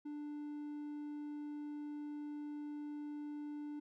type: tone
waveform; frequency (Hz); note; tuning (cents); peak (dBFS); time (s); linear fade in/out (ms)
triangle; 295.2; D4; +9; -40; 0.05-3.8; 10
effects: none